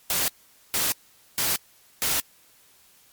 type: noise bursts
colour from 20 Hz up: white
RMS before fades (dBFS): -24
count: 4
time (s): 0.1-2.2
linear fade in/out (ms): 0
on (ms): 180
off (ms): 460
effects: white hiss -57 dBFS RMS until 3.12 s + MP3 96 kbps